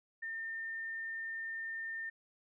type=tone; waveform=sine; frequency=1810 Hz; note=A6; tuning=48 cents sharp; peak=-38 dBFS; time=0.22-2.1 s; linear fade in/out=10 ms; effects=none